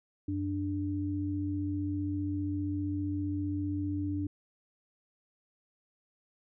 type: tone pair together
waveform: sine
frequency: 93 / 294.2 Hz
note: F#2 / D4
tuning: +9 / +3 cents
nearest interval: octave + minor sixth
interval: 1994 cents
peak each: -34 / -32 dBFS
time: 0.28-4.27 s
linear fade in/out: 5 ms
effects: none